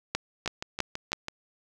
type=two click trains; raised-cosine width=0.2 ms; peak=-16 / -9 dBFS; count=6 / 4; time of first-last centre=0.46-1.284 / 0.15-1.13 s; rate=6.07 / 3.06 Hz; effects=none